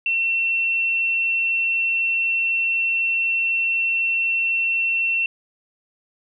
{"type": "tone", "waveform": "sine", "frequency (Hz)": 2706, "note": "E7", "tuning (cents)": 45, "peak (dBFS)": -18, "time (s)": [0.06, 5.26], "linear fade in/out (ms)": 2, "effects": []}